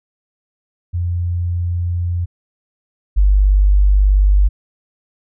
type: tone pair in turn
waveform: sine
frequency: 87.31 / 49.22 Hz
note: F2 / G1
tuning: 0 / +8 cents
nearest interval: minor seventh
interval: 992 cents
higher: first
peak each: -16 / -8 dBFS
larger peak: second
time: 0.93-2.26 / 3.16-4.49 s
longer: neither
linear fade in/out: 20 ms
effects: none